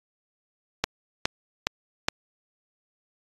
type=click train; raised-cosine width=0.2 ms; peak=-4 dBFS; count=4; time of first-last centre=0.84-2.085 s; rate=2.41 Hz; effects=AAC 32 kbps